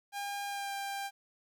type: tone with pitch glide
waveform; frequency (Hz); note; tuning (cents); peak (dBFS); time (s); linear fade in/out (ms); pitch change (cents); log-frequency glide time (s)
sawtooth; 806 to 794.4; G5 to G5; +48 to +23; -32; 0.12-1.11; 50; -25; 0.47-0.73
effects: 12-bit